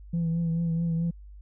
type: tone with vibrato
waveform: sine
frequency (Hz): 166.9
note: E3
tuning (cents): +22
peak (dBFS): -22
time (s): 0.13-1.11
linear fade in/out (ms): 10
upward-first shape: triangle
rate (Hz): 4.6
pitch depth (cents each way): 39
effects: tanh soft clip ceiling -22 dBFS + added 50 Hz sine -43 dBFS peak until 1.41 s